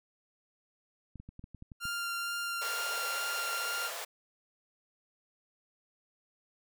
clicks, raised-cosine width 5 ms, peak -34 dBFS, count 9, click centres 1.157 / 1.2 / 1.29 / 1.394 / 1.441 / 1.547 / 1.624 / 1.718 / 1.854 s
sawtooth tone with vibrato, 1392 Hz, F6, 6 cents flat, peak -30 dBFS, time 1.8-3.91 s, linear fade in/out 50 ms, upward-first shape sine, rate 2.2 Hz, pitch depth 8 cents each way
pink high-pass noise, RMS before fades -40 dBFS, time 2.61-4.05 s, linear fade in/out 10 ms, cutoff 450 Hz, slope 48 dB/octave
effects none

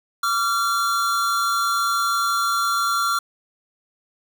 square tone pair together, 1152.2 / 1373 Hz, D6 / F6, -33 / -30 cents, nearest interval minor third, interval 303 cents, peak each -25 / -21 dBFS, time 0.23-3.19 s, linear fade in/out 5 ms, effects none

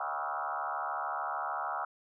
sine tone with frequency modulation, 1039 Hz, C6, 12 cents flat, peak -32 dBFS, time 0-1.85 s, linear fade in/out 5 ms, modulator 73.2 Hz, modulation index 5, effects none

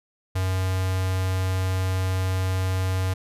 square tone with notch filter, 93.5 Hz, F#2, 19 cents sharp, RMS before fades -24 dBFS, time 0.35-3.14 s, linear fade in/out 10 ms, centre 320 Hz, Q 1.6, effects resampled to 32000 Hz

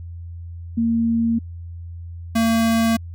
sine / square tone pair in turn, 230 / 227 Hz, A#3 / A#3, -23 / -46 cents, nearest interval unison, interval 23 cents, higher first, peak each -16 dBFS, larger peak neither, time 0.77-1.39 / 2.35-2.97 s, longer neither, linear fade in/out 10 ms, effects added 85 Hz sine -31 dBFS peak until 3.14 s

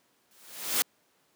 white noise with exponential growth, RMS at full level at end -23 dBFS, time 0.31-0.82 s, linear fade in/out 0 ms, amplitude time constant 110 ms, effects pink hiss -68 dBFS RMS until 1.35 s + high-pass 200 Hz 12 dB/octave

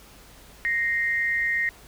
sine tone pair together, 1864.7 / 2093 Hz, A#6 / C7, 0 / 0 cents, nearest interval major second, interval 200 cents, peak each -23 / -27 dBFS, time 0.65-1.69 s, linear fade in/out 0 ms, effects added 50 Hz sine -53 dBFS peak until 1.87 s + pink hiss -50 dBFS RMS until 1.87 s

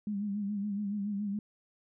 sine tone with vibrato, 203.8 Hz, G#3, 32 cents flat, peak -31 dBFS, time 0.07-1.39 s, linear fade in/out 2 ms, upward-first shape sine, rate 7.1 Hz, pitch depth 60 cents each way, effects none

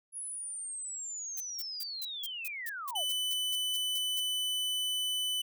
sine linear sweep, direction down, 10548 to 515 Hz, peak -37 dBFS, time 0.12-3.05 s, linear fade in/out 50 ms
violet noise bursts, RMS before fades -39 dBFS, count 14, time 1.37-4.2 s, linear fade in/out 5 ms, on 35 ms, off 180 ms
45% pulse tone, 3000 Hz, F#7, 23 cents sharp, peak -30 dBFS, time 2.95-5.42 s, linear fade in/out 10 ms
effects none

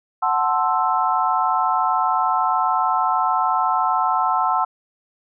sine chord, F# half-diminished seventh, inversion none, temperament equal, 740 / 880 / 1046.5 / 1318.5 Hz, F#5 / A5 / C6 / E6, 0 / 0 / 0 / 0 cents, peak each -22 dBFS, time 0.22-4.65 s, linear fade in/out 10 ms, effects none

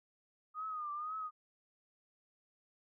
sine tone with vibrato, 1231 Hz, D#6, 19 cents flat, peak -38 dBFS, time 0.54-1.31 s, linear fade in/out 50 ms, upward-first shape triangle, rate 2 Hz, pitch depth 94 cents each way, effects none

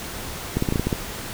clicks, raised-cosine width 3 ms, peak -8 dBFS, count 8, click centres 0.57 / 0.624 / 0.688 / 0.724 / 0.758 / 0.796 / 0.87 / 0.928 s, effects pink hiss -33 dBFS RMS until 1.33 s

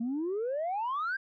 sine exponential sweep, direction up, 223.2 to 1623 Hz, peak -28 dBFS, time 0-1.17 s, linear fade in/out 10 ms, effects tanh soft clip ceiling -27 dBFS

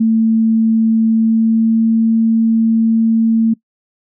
sine tone with pitch glide, 223.6 to 225.3 Hz, A3 to A3, +28 to +41 cents, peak -9 dBFS, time 0-3.54 s, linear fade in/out 10 ms, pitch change +13 cents, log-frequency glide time 1.13-1.87 s, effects noise-tail reverb RT60 0.1 s tail -22 dB re dry

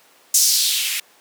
violet noise with band-pass filter sweep, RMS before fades -18 dBFS, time 0.34-1 s, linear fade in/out 5 ms, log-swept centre 6500 to 2200 Hz, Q 2.4, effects pink hiss -52 dBFS RMS until 1.2 s + high-pass 400 Hz 12 dB/octave

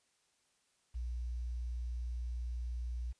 sine tone with quantisation, 60 Hz, B1, 49 cents flat, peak -36 dBFS, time 0.94-3.13 s, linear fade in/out 20 ms, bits 11, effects white hiss -75 dBFS RMS until 3.19 s + resampled to 22050 Hz

